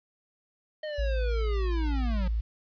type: linear sweep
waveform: square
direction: down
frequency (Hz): 622.3 to 174.61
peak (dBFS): -33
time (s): 0.83-2.28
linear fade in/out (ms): 5
type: tone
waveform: sine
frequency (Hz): 55.5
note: A1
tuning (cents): +16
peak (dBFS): -25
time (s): 0.98-2.41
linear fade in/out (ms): 10
effects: resampled to 11025 Hz + 10-bit